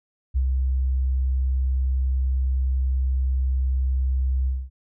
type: tone with ADSR envelope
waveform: sine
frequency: 65.1 Hz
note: C2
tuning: 8 cents flat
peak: -17 dBFS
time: 0.34-4.7 s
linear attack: 26 ms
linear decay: 63 ms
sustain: -2 dB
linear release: 230 ms
effects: none